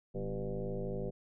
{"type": "tone with frequency modulation", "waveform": "sine", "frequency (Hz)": 182.4, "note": "F#3", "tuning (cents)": -24, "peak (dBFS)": -34, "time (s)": [0.14, 1.11], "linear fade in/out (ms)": 20, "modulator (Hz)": 104, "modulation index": 3.6, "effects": []}